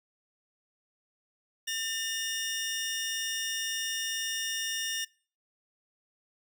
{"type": "tone pair together", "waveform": "20% pulse", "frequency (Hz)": [1800, 2857], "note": ["A6", "F7"], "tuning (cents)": [39, 39], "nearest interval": "minor sixth", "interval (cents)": 800, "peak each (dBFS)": [-30, -29], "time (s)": [1.67, 5.05], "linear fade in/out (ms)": 10, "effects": ["noise-tail reverb RT60 0.4 s tail -23 dB re dry"]}